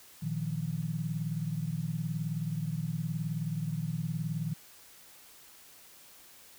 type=chord; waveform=sine; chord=Bb suspended fourth; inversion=none; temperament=equal; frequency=116.54 / 155.56 / 174.61 Hz; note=Bb2 / Eb3 / F3; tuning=0 / 0 / 0 cents; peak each=-38 / -33 / -37 dBFS; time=0.22-4.54 s; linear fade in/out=10 ms; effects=white hiss -55 dBFS RMS until 6.58 s